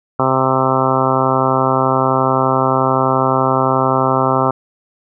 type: harmonic tone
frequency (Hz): 131.6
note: C3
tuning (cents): +10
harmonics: 1 / 2 / 3 / 4 / 5 / 6 / 7 / 8 / 9 / 10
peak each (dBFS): -21 / -21 / -21 / -21 / -21 / -21 / -21 / -21 / -21 / -21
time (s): 0.19-4.51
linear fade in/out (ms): 5
effects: none